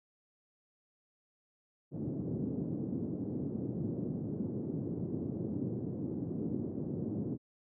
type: band-pass noise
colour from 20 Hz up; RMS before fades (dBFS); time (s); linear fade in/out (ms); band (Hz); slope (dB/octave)
white; -37; 1.91-7.38; 50; 110 to 330; 24
effects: none